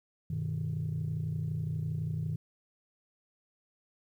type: chord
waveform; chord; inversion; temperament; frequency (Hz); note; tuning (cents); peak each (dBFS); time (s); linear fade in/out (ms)
sine; G augmented; none; equal; 98 / 123.47 / 155.56; G2 / B2 / D#3; 0 / 0 / 0; -36 / -36 / -32; 0.3-2.36; 5
effects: tanh soft clip ceiling -26 dBFS + 11-bit